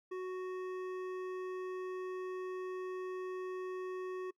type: tone with hard clipping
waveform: sine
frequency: 370 Hz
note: F#4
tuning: in tune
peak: -40 dBFS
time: 0.11-4.31 s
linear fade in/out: 10 ms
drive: 11 dB
effects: noise-tail reverb RT60 0.1 s tail -24 dB re dry